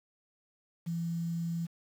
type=tone with quantisation; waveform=sine; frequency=168.2 Hz; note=E3; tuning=35 cents sharp; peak=-31 dBFS; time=0.86-1.67 s; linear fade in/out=20 ms; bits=9; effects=none